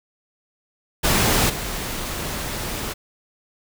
pink noise with level steps, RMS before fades -18 / -28 dBFS, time 1.03-2.94 s, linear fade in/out 20 ms, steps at 1.49 s, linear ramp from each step 10 ms, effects none

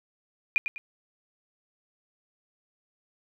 sine tone with echo, 2423 Hz, D#7, 47 cents flat, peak -18 dBFS, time 0.56-0.58 s, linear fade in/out 0 ms, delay 100 ms, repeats 2, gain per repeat -9 dB, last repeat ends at 0.78 s, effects none

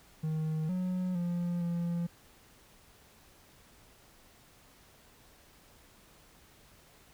triangle tone with pitch steps, 156.9 / 183 / 174.2 / 171.5 Hz, D#3 / F#3 / F3 / F3, +15 / -19 / -4 / -31 cents, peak -28 dBFS, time 0.23-2.07 s, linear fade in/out 10 ms, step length 460 ms, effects pink hiss -60 dBFS RMS until 7.13 s

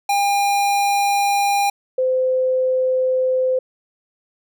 square / sine tone pair in turn, 805 / 514.7 Hz, G5 / C5, +46 / -29 cents, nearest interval minor sixth, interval 775 cents, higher first, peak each -16 / -15 dBFS, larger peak second, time 0.09-1.7 / 1.98-3.59 s, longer neither, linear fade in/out 5 ms, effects none

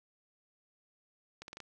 accelerating click train, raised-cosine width 0.2 ms, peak -28 dBFS, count 5, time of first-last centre 1.42-1.603 s, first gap 61 ms, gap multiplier 0.81, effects none

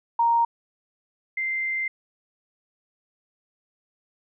sine tone pair in turn, 932.3 / 2086 Hz, A#5 / C7, 0 / -6 cents, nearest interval octave + major second, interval 1394 cents, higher second, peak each -17 / -24 dBFS, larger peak first, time 0.19-0.45 / 1.37-1.88 s, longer second, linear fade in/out 5 ms, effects none

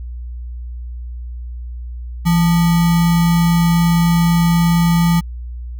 sine tone with sample-and-hold, 168.8 Hz, E3, 41 cents sharp, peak -10 dBFS, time 2.25-5.21 s, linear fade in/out 20 ms, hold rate 1050 Hz, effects added 60 Hz sine -25 dBFS peak until 5.79 s

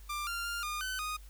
sawtooth tone with pitch steps, 1188 / 1390 / 1400 / 1215 / 1518 / 1240 Hz, D6 / F6 / F6 / D#6 / F#6 / D#6, +20 / -9 / +4 / -42 / +44 / -6 cents, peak -31 dBFS, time 0.09-1.17 s, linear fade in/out 10 ms, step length 180 ms, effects added 50 Hz sine -48 dBFS peak until 1.29 s + white hiss -61 dBFS RMS until 1.29 s

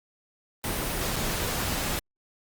pink noise with dropouts, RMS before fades -29 dBFS, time 0.64-1.99 s, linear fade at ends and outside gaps 0 ms, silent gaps 1.159-1.163 s, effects Opus 32 kbps

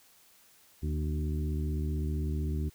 harmonic tone with a mistuned harmonic, 75.8 Hz, D#2, 45 cents flat, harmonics 1 / 2 / 3 / 4 / 5, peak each -30 / -36 / -40 / -42 / -44 dBFS, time 0.82-2.7 s, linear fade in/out 20 ms, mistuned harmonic 3, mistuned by +30 cents, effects white hiss -61 dBFS RMS until 2.74 s

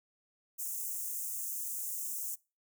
white high-pass noise, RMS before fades -38 dBFS, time 0.58-2.36 s, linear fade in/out 20 ms, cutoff 6400 Hz, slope 48 dB/octave, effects noise-tail reverb RT60 0.3 s tail -24 dB re dry

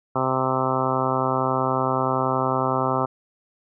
harmonic tone, 130.7 Hz, C3, 1 cent flat, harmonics 1 / 2 / 3 / 4 / 5 / 6 / 7 / 8 / 9 / 10, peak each -29 / -29 / -29 / -29 / -29 / -29 / -29 / -29 / -29 / -29 dBFS, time 0.15-3.06 s, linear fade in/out 10 ms, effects none

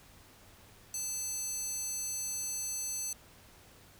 square tone with high-pass filter, 880 Hz, A5, in tune, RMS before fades -37 dBFS, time 0.94-3.13 s, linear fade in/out 2 ms, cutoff 6800 Hz, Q 4.3, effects added 98 Hz sine -64 dBFS peak until 3.99 s + pink hiss -58 dBFS RMS until 3.99 s

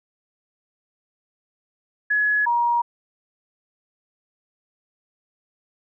sine tone pair in turn, 1691 / 949 Hz, G#6 / A#5, +31 / +31 cents, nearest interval minor seventh, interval 1000 cents, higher first, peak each -17 dBFS, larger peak neither, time 2.1-2.46 / 2.46-2.82 s, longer neither, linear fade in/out 10 ms, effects none

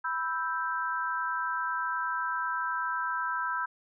sine chord, E minor, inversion second, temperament equal, 987.8 / 1318.5 / 1568 Hz, B5 / E6 / G6, 0 / 0 / 0 cents, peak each -33 dBFS, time 0.04-3.66 s, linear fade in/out 10 ms, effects none

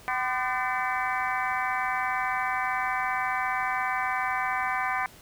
harmonic tone with a mistuned harmonic, 254.3 Hz, C4, 49 cents flat, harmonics 3 / 4 / 5 / 6 / 7 / 8 / 9, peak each -31 / -32 / -33 / -34 / -34 / -35 / -36 dBFS, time 0.08-5.06 s, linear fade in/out 0 ms, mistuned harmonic 5, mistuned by -97 cents, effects pink hiss -51 dBFS RMS until 5.21 s

